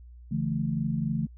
sine tone cluster, 143.5 / 167.2 / 219.3 Hz, D3 / E3 / A3, -40 / +25 / -6 cents, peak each -30 dBFS, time 0.31-1.27 s, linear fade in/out 10 ms, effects added 60 Hz sine -45 dBFS peak until 1.37 s

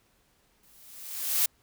blue noise with exponential growth, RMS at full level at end -22 dBFS, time 0.63-1.46 s, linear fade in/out 5 ms, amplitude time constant 180 ms, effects pink hiss -67 dBFS RMS until 1.62 s

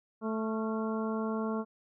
harmonic tone with a mistuned harmonic, 220 Hz, A3, in tune, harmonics 1 / 2 / 3 / 4 / 5 / 6, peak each -32 / -36 / -41 / -44 / -41 / -45 dBFS, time 0.21-1.65 s, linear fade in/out 50 ms, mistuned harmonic 6, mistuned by +67 cents, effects none

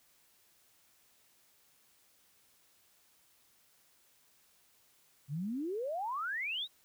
sine exponential sweep, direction up, 132.3 to 3951 Hz, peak -34 dBFS, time 5.28-6.68 s, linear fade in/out 50 ms, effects white hiss -68 dBFS RMS until 6.84 s

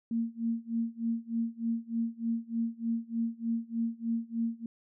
sine tone with tremolo, 230 Hz, A#3, 23 cents flat, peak -26 dBFS, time 0.11-4.66 s, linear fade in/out 2 ms, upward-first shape sine, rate 3.3 Hz, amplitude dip 95%, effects none

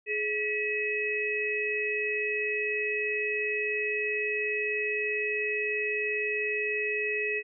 sine tone cluster, 422.4 / 1946 / 2557 Hz, G#4 / B6 / D#7, +29 / -26 / +47 cents, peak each -32 / -33 / -30 dBFS, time 0.06-7.43 s, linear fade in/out 50 ms, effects none

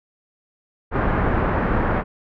pink low-pass noise, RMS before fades -20 dBFS, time 0.91-2.04 s, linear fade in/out 50 ms, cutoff 1700 Hz, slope 24 dB/octave, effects none

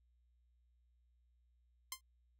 5% pulse tone with exponential decay, 1046.5 Hz, C6, in tune, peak -26 dBFS, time 1.92-2.01 s, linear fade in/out 2 ms, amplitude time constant 18 ms, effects added 60 Hz sine -70 dBFS peak until 2.39 s

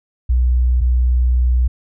sine tone pair in turn, 61.74 / 61.74 Hz, B1 / B1, 0 / 0 cents, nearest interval unison, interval 0 cents, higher neither, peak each -11 dBFS, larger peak neither, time 0.29-0.81 / 0.81-1.68 s, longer second, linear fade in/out 10 ms, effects none

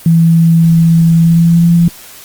sine tone with pitch glide, 165.4 to 170.05 Hz, E3 to F3, +6 to -46 cents, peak -4 dBFS, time 0.06-1.88 s, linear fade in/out 2 ms, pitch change +48 cents, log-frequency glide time 1.19-1.68 s, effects white hiss -34 dBFS RMS until 2.24 s + Opus 24 kbps

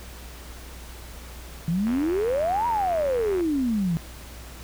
sine exponential two-way sweep, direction up then down, 158.7 to 973 to 158.7 Hz, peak -21 dBFS, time 1.68-3.97 s, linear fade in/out 0 ms, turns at 2.67 s
click train, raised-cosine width 0.5 ms, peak -22 dBFS, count 136, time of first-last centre 1.87-3.408 s, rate 87.8 Hz
effects added 60 Hz sine -40 dBFS peak until 4.63 s + pink hiss -44 dBFS RMS until 4.63 s

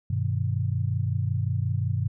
sine chord, G augmented, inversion none, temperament equal, 98 / 123.47 / 155.56 Hz, G2 / B2 / D#3, 0 / 0 / 0 cents, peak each -26 / -27 / -32 dBFS, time 0.1-2.08 s, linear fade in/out 5 ms, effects none

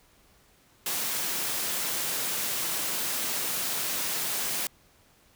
white high-pass noise, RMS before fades -30 dBFS, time 0.86-4.67 s, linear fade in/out 2 ms, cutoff 120 Hz, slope 24 dB/octave, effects pink hiss -61 dBFS RMS until 5.35 s

